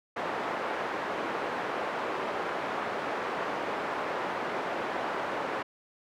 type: band-pass noise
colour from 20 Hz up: pink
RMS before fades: -33 dBFS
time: 0.16-5.63 s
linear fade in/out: 10 ms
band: 440 to 1500 Hz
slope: 12 dB/octave
effects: none

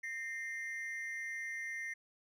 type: ring-modulated tone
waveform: triangle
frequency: 1963 Hz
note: B6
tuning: 11 cents flat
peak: -34 dBFS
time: 0.03-1.94 s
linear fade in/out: 10 ms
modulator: 129 Hz
effects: resampled to 32000 Hz

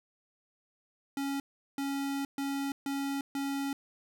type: tone bursts at uneven times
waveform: square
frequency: 277.2 Hz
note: C#4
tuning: in tune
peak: -32 dBFS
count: 5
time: 1.17-1.4 / 1.78-2.25 / 2.38-2.72 / 2.86-3.21 / 3.35-3.73 s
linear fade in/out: 2 ms
effects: none

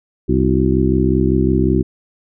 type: harmonic tone with a mistuned harmonic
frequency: 65.41 Hz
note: C2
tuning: in tune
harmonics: 1 / 2 / 3 / 4 / 5 / 6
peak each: -19 / -19 / -19 / -19 / -19 / -19 dBFS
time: 0.28-1.83 s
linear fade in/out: 20 ms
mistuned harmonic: 6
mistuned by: -83 cents
effects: none

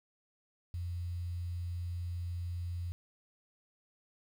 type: tone with quantisation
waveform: sine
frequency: 87.31 Hz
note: F2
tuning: in tune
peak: -35 dBFS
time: 0.74-2.92 s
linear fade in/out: 0 ms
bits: 10
effects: none

